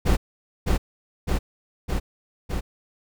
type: noise with echo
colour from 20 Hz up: brown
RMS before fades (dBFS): -18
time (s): 0.05-0.17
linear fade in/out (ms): 20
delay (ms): 610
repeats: 4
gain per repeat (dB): -2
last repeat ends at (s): 2.61
effects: none